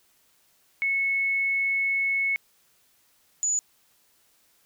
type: tone pair in turn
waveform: sine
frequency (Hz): 2199 / 6921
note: C#7 / A8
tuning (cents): -14 / -30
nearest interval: octave + minor sixth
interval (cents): 1984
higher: second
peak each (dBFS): -22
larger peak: neither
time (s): 0.82-2.36 / 3.43-3.59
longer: first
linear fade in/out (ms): 0
effects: white hiss -64 dBFS RMS until 4.65 s